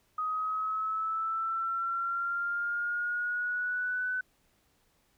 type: linear sweep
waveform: sine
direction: up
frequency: 1251 to 1508 Hz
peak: -29 dBFS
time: 0.18-4.21 s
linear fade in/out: 5 ms
effects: pink hiss -70 dBFS RMS until 5.17 s